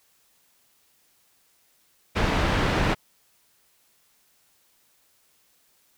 pink low-pass noise, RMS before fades -23 dBFS, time 2.15-2.95 s, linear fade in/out 20 ms, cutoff 2800 Hz, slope 12 dB/octave, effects white hiss -64 dBFS RMS until 5.97 s

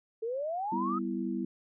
sine exponential sweep, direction up, 435.9 to 1300 Hz, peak -31 dBFS, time 0.22-0.99 s, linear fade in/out 10 ms
sine chord, E minor, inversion first, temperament equal with one note detuned, 196 / 246.9 / 331.2 Hz, G3 / B3 / E4, 0 / 0 / +8 cents, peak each -35 dBFS, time 0.72-1.45 s, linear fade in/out 5 ms
effects none

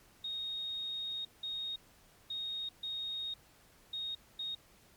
sine tone bursts at uneven times, 3728 Hz, A#7, 1 cent flat, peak -36 dBFS, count 6, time 0.24-1.25 / 1.43-1.76 / 2.3-2.69 / 2.83-3.34 / 3.93-4.15 / 4.39-4.55 s, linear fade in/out 5 ms, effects pink hiss -63 dBFS RMS until 4.96 s + MP3 96 kbps

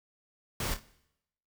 pink noise with echo, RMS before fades -33 dBFS, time 0.6-0.74 s, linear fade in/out 2 ms, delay 27 ms, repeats 2, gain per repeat -9 dB, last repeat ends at 0.794 s, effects noise-tail reverb RT60 0.8 s tail -19 dB re dry

